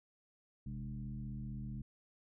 sine tone with frequency modulation, 131.1 Hz, C3, 4 cents sharp, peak -40 dBFS, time 0.66-1.82 s, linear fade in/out 5 ms, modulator 75.8 Hz, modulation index 1.2, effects none

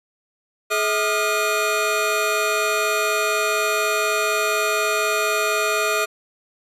square tone cluster, 424.7 / 645 / 1210 / 1411 / 2463 Hz, G#4 / E5 / D#6 / F6 / D#7, +39 / -38 / -49 / +17 / -18 cents, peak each -26 dBFS, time 0.7-6.06 s, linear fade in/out 20 ms, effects resampled to 32000 Hz

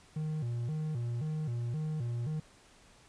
triangle tone with vibrato, 135.8 Hz, C#3, 35 cents flat, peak -30 dBFS, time 0.16-2.4 s, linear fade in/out 5 ms, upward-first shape square, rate 1.9 Hz, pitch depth 230 cents each way, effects pink hiss -60 dBFS RMS until 3.08 s + resampled to 22050 Hz

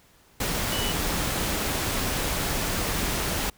sine tone in noise, 2960 Hz, F#7, in tune, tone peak -31 dBFS, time 0.72-0.92 s, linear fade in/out 5 ms, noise pink, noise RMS -27 dBFS, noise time 0.4-3.5 s, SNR -7 dB, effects pink hiss -58 dBFS RMS until 3.57 s

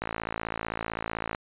click train, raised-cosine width 0.5 ms, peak -15 dBFS, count 75, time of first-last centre 0.02-1.349 s, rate 55.7 Hz, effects resampled to 8000 Hz

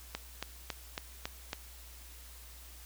click train, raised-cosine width 0.2 ms, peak -18 dBFS, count 6, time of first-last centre 0.15-1.531 s, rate 3.62 Hz, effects added 60 Hz sine -51 dBFS peak until 2.85 s + white hiss -54 dBFS RMS until 2.85 s

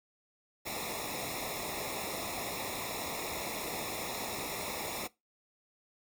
pink noise with comb filter, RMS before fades -38 dBFS, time 0.65-5.08 s, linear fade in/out 20 ms, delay 0.65 ms, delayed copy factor -0.9, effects noise-tail reverb RT60 0.2 s tail -20 dB re dry

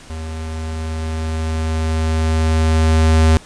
square tone with level ramp, 79.7 Hz, D#2, 42 cents sharp, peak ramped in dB -26 to -9 dBFS, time 0.1-3.37 s, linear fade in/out 0 ms, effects pink hiss -41 dBFS RMS until 3.45 s + resampled to 22050 Hz

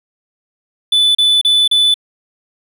triangle tone bursts, 3489 Hz, A7, 15 cents flat, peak -7 dBFS, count 4, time 0.92-1.942 s, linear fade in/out 5 ms, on 230 ms, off 34 ms, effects none

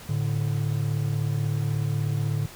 triangle tone pair together, 109.3 / 145.65 Hz, A2 / D3, -11 / -14 cents, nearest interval perfect fourth, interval 497 cents, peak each -24 dBFS, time 0.09-2.46 s, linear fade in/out 5 ms, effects pink hiss -44 dBFS RMS until 2.55 s

